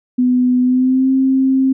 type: tone with pitch glide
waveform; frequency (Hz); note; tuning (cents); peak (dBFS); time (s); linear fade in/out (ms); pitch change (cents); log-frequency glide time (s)
sine; 250 to 264.9; B3 to C4; +21 to +22; -10; 0.18-1.73; 10; +101; 0.61-1.11
effects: none